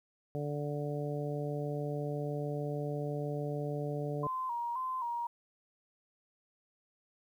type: harmonic tone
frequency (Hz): 146.3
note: D3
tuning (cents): -6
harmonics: 1 / 2 / 3 / 4 / 5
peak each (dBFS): -36 / -42 / -39 / -41 / -47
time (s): 0.35-4.27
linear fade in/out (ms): 0
type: tone with vibrato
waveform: sine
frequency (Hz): 987.8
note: B5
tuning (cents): 0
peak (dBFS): -33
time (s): 4.23-5.27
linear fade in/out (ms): 5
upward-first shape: square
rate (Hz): 1.9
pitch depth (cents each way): 76
effects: 11-bit